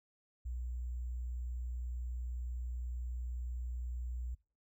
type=tone with sample-and-hold; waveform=sine; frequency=61 Hz; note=B1; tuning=21 cents flat; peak=-37 dBFS; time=0.45-4.35 s; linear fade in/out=10 ms; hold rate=7350 Hz; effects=noise-tail reverb RT60 0.4 s tail -24 dB re dry